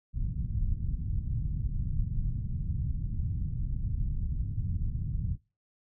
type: low-pass noise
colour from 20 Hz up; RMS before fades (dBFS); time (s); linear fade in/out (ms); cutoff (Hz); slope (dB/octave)
pink; -31; 0.13-5.38; 50; 150; 24
effects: noise-tail reverb RT60 0.3 s tail -23 dB re dry